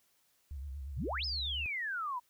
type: tone with vibrato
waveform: sine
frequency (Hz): 69.3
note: C#2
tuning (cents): 0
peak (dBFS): -39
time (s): 0.51-1.66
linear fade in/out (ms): 0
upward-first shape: sine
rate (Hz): 8.5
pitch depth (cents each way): 110
type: exponential two-way sweep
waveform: sine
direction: up then down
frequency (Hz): 87.3 to 5274 to 941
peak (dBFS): -34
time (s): 0.96-2.2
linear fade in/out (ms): 20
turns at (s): 1.25
effects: white hiss -72 dBFS RMS until 2.29 s